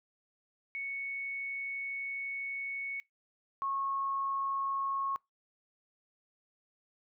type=tone pair in turn; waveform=sine; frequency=2217 / 1093.9 Hz; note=C#7 / C#6; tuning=0 / -23 cents; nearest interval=octave; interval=1223 cents; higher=first; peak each=-35 / -31 dBFS; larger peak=second; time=0.75-3 / 3.62-5.16 s; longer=first; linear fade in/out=0 ms; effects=noise-tail reverb RT60 0.2 s tail -25 dB re dry